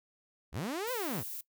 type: linear two-way sweep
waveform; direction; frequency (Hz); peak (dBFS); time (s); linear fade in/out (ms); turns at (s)
sawtooth; up then down; 49 to 523.3 to 71.4; -30; 0.52-1.24; 50; 0.92
type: noise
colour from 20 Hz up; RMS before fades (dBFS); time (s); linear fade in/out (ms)
violet; -41; 0.87-1.41; 5
effects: noise-tail reverb RT60 0.1 s tail -19 dB re dry